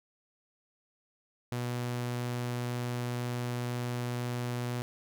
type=tone; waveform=sawtooth; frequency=122 Hz; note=B2; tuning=21 cents flat; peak=-28 dBFS; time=1.52-4.82 s; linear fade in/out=0 ms; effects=none